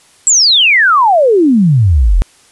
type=exponential sweep; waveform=sine; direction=down; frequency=7870 to 37 Hz; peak=-5 dBFS; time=0.27-2.22 s; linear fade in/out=0 ms; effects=white hiss -46 dBFS RMS until 2.51 s + resampled to 24000 Hz